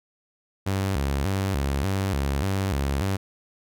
sawtooth tone with vibrato, 82 Hz, E2, 9 cents flat, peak -19 dBFS, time 0.66-3.17 s, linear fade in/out 10 ms, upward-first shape square, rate 1.7 Hz, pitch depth 290 cents each way, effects none

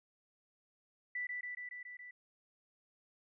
sine tone with echo, 1975.5 Hz, B6, in tune, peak -36 dBFS, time 1.15-1.27 s, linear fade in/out 5 ms, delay 140 ms, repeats 6, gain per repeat -2 dB, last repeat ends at 2.11 s, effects none

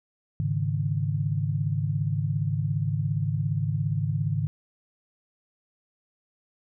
sine chord, Ab suspended fourth, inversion none, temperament just, 103.83 / 138.43 / 155.74 Hz, Ab2 / Db3 / Eb3, 0 / -2 / +2 cents, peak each -28 dBFS, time 0.4-4.47 s, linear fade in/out 0 ms, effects none

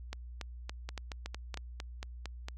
two click trains, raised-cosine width 0.2 ms, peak -23 / -22 dBFS, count 8 / 6, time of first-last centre 0.89-2.485 / 0.13-1.542 s, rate 4.39 / 3.54 Hz, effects added 60 Hz sine -43 dBFS peak until 2.57 s

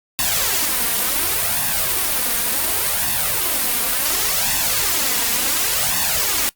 white noise with flanger, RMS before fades -19 dBFS, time 0.19-6.49 s, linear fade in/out 0 ms, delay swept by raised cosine 1.1 to 4.3 ms, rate 0.69 Hz, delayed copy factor +0.7, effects noise-tail reverb RT60 0.1 s tail -20 dB re dry + Opus 48 kbps

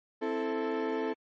35% pulse chord, A minor, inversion first, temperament equal, 261.6 / 329.6 / 440 Hz, C4 / E4 / A4, 0 / 0 / 0 cents, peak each -34 / -34 / -30 dBFS, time 0.21-1.14 s, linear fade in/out 20 ms, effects low-pass 2000 Hz 12 dB/octave + MP3 32 kbps

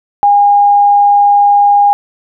sine tone, 814 Hz, G#5, 35 cents flat, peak -4 dBFS, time 0.23-1.93 s, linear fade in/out 0 ms, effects none

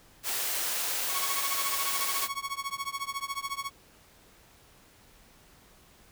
white high-pass noise, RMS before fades -31 dBFS, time 0.23-2.29 s, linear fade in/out 50 ms, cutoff 430 Hz, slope 12 dB/octave
sawtooth tone with tremolo, 1108.7 Hz, C#6, in tune, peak -25 dBFS, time 1.08-3.71 s, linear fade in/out 50 ms, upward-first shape triangle, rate 14 Hz, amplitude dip 100%
effects pink hiss -58 dBFS RMS until 6.11 s

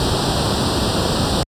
pink noise with comb filter, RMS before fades -17 dBFS, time 0-1.43 s, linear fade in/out 0 ms, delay 0.23 ms, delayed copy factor +0.9, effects high-pass 60 Hz 12 dB/octave + low-pass 7000 Hz 12 dB/octave

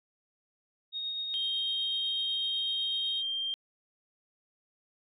sine tone with tremolo, 3729 Hz, A#7, in tune, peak -31 dBFS, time 0.92-3.23 s, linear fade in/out 50 ms, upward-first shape triangle, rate 8 Hz, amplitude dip 30%
sine tone, 3178 Hz, G7, 23 cents sharp, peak -30 dBFS, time 1.34-3.54 s, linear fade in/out 0 ms
effects tanh soft clip ceiling -21 dBFS

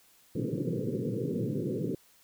pink band-pass noise, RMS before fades -32 dBFS, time 0.35-1.95 s, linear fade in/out 5 ms, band 110 to 510 Hz, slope 96 dB/octave, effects white hiss -62 dBFS RMS until 2.23 s

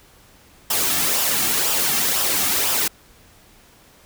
white noise with flanger, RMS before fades -20 dBFS, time 0.7-2.88 s, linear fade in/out 5 ms, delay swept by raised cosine 0.46 to 2.06 ms, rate 2 Hz, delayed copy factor -0.5, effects pink hiss -51 dBFS RMS until 4.05 s

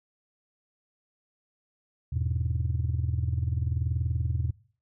sine chord, E major, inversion none, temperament just, 82.41 / 103.01 / 123.61 Hz, E2 / G#2 / B2, 0 / -14 / +2 cents, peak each -27 / -31 / -29 dBFS, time 2.12-4.51 s, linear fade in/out 10 ms, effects noise-tail reverb RT60 0.5 s tail -25 dB re dry + tanh soft clip ceiling -19 dBFS

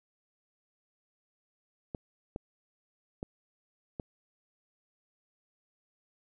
clicks, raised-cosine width 2 ms, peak -23 dBFS, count 4, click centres 1.948 / 2.361 / 3.229 / 3.998 s, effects none

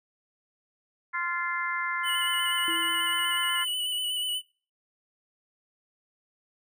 harmonic tone, 347.3 Hz, F4, 10 cents flat, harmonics 3 / 4 / 5 / 6, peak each -33 / -33 / -33 / -33 dBFS, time 1.13-3.65 s, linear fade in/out 20 ms
square tone with vibrato, 2975 Hz, F#7, 9 cents sharp, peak -28 dBFS, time 2.03-4.42 s, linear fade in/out 50 ms, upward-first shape square, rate 8.2 Hz, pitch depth 22 cents each way
sine tone with exponential decay, 329.6 Hz, E4, in tune, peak -33 dBFS, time 2.68-3.79 s, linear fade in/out 0 ms, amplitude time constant 240 ms
effects noise-tail reverb RT60 0.4 s tail -23 dB re dry

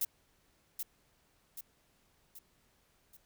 violet noise with echo, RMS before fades -32 dBFS, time 0.01-0.05 s, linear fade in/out 5 ms, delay 780 ms, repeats 4, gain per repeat -6 dB, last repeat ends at 3.17 s, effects pink hiss -71 dBFS RMS until 3.25 s

